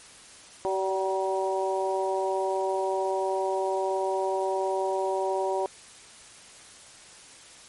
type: harmonic tone with a mistuned harmonic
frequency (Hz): 190.6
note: G3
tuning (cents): -48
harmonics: 2 / 3 / 4 / 5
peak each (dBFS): -28 / -30 / -31 / -32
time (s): 0.65-5.66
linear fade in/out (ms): 0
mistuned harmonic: 3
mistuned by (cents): +16
effects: white hiss -49 dBFS RMS until 7.68 s + MP3 48 kbps